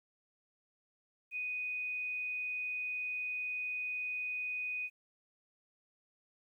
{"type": "tone", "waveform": "sine", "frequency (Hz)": 2489, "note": "D#7", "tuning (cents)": 0, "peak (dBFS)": -35, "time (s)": [1.31, 4.9], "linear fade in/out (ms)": 50, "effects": ["12-bit"]}